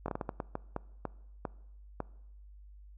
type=slowing click train; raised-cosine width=1 ms; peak=-20 dBFS; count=12; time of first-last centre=0.06-2.003 s; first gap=22 ms; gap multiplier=1.38; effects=noise-tail reverb RT60 0.9 s tail -22 dB re dry + added 50 Hz sine -50 dBFS peak until 2.97 s